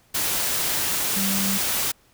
sine tone in noise, 195.1 Hz, G3, 8 cents flat, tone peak -25 dBFS, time 1.16-1.58 s, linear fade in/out 10 ms, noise white, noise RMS -24 dBFS, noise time 0.14-1.92 s, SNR -4 dB, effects pink hiss -59 dBFS RMS until 2.13 s

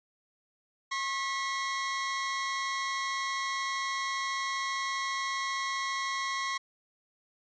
sawtooth tone pair together, 1083 / 1952.1 Hz, C#6 / B6, -41 / -21 cents, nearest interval minor seventh, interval 1020 cents, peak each -28 / -32 dBFS, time 0.91-6.58 s, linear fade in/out 10 ms, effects resampled to 16000 Hz

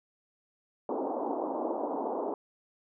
pink band-pass noise, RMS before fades -33 dBFS, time 0.89-2.34 s, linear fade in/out 2 ms, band 260 to 970 Hz, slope 48 dB/octave, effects none

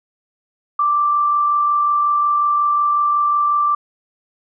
sine tone with amplitude modulation, 1174.7 Hz, D6, in tune, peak -12 dBFS, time 0.79-3.75 s, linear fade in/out 5 ms, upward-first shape sine, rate 45.5 Hz, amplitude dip 25%, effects none

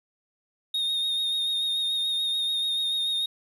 triangle tone with vibrato, 3701 Hz, A#7, 13 cents flat, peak -23 dBFS, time 0.74-3.26 s, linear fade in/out 5 ms, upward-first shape sine, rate 6.9 Hz, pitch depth 26 cents each way, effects 9-bit

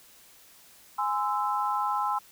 sine chord, Ab augmented, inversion none, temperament equal with one note detuned, 830.6 / 1032.1 / 1318.5 Hz, Ab5 / C6 / E6, 0 / -24 / 0 cents, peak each -29 / -29 / -31 dBFS, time 0.98-2.19 s, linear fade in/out 10 ms, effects white hiss -55 dBFS RMS until 2.31 s

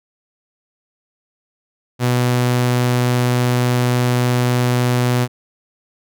sawtooth tone, 123.47 Hz, B2, in tune, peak -10 dBFS, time 1.99-5.28 s, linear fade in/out 50 ms, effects none

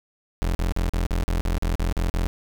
35% pulse tone bursts, 43 Hz, F1, 26 cents flat, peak -19 dBFS, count 11, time 0.42-2.27 s, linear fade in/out 0 ms, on 130 ms, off 42 ms, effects none

